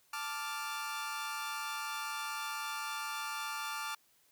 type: chord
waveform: sawtooth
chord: D minor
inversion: second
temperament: equal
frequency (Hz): 880 / 1174.7 / 1396.9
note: A5 / D6 / F6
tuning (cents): 0 / 0 / 0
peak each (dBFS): -39 / -37 / -38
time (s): 0.13-3.95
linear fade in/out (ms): 5
effects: white hiss -69 dBFS RMS until 4.31 s